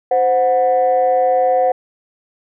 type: tone pair together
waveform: sine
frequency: 519 / 734 Hz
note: C5 / F#5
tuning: -14 / -14 cents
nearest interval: tritone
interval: 600 cents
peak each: -13 dBFS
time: 0.11-1.72 s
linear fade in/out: 5 ms
effects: tanh soft clip ceiling -6 dBFS